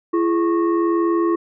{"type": "tone with frequency modulation", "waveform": "sine", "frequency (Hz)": 338.4, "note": "E4", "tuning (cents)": 45, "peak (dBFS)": -15, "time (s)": [0.13, 1.36], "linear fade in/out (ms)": 10, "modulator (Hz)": 758, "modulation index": 0.69, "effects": []}